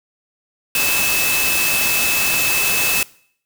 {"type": "tone in noise", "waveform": "sine", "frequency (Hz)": 2609, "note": "E7", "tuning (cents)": -18, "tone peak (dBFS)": -19, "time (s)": [0.75, 3.03], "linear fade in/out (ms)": 2, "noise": "white", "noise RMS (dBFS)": -19, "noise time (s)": [0.75, 3.03], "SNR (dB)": -3, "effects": ["noise-tail reverb RT60 0.6 s tail -22 dB re dry"]}